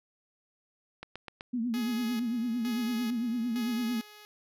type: click train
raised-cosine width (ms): 0.3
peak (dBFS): -24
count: 4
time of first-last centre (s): 1.03-1.409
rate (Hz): 7.92
type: tone with vibrato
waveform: sine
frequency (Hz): 235.8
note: A#3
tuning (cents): +20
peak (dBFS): -28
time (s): 1.53-4.01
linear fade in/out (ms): 10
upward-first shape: triangle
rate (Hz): 8.9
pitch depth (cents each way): 130
type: tone with tremolo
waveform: 5% pulse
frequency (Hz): 420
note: G#4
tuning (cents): +19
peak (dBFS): -28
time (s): 1.74-4.25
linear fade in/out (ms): 0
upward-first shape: square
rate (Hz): 1.1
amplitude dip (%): 70
effects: none